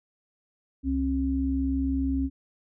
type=tone pair together; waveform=sine; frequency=67.3 / 269.4 Hz; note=C2 / C#4; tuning=+49 / -49 cents; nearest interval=2 octaves; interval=2402 cents; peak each=-28 / -25 dBFS; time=0.83-2.3 s; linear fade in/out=50 ms; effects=none